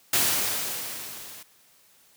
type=noise with level ramp; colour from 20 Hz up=white; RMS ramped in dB=-21 to -44 dBFS; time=0.13-1.43 s; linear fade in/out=5 ms; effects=white hiss -59 dBFS RMS until 2.16 s + high-pass 80 Hz 12 dB/octave